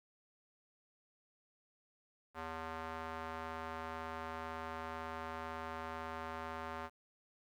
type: tone with band-pass filter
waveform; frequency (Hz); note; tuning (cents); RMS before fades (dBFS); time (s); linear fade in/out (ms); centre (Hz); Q
square; 81; E2; -30; -44; 2.34-6.9; 50; 1100; 1.4
effects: 11-bit

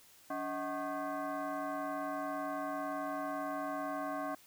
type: tone with frequency modulation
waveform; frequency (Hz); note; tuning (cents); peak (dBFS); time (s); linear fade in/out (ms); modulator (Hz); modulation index
sine; 173.7; F3; -9; -35; 0.3-4.35; 5; 459; 2.5
effects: white hiss -61 dBFS RMS until 4.46 s

